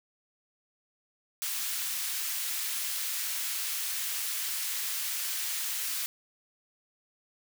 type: high-pass noise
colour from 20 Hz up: white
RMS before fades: -33 dBFS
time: 1.42-6.06 s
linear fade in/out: 0 ms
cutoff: 1600 Hz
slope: 12 dB/octave
effects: none